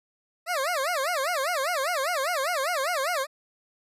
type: tone with vibrato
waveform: 20% pulse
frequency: 618 Hz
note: D#5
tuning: 12 cents flat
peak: -20 dBFS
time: 0.46-3.27 s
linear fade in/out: 50 ms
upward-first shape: sine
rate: 5 Hz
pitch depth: 280 cents each way
effects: resampled to 32000 Hz